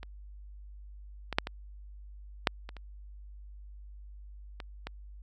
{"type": "clicks", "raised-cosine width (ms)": 0.3, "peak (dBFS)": [-27, -18, -7, -19, -6, -26, -30, -24, -21], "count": 9, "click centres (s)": [0.031, 1.327, 1.385, 1.471, 2.472, 2.691, 2.767, 4.602, 4.87], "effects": ["added 50 Hz sine -45 dBFS peak until 5.22 s"]}